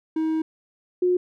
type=tone pair in turn; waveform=triangle / sine; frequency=317.7 / 360.7 Hz; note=D#4 / F#4; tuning=+36 / -44 cents; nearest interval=major second; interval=220 cents; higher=second; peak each=-19 / -17 dBFS; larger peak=second; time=0.16-0.42 / 1.02-1.17 s; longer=first; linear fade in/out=5 ms; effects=none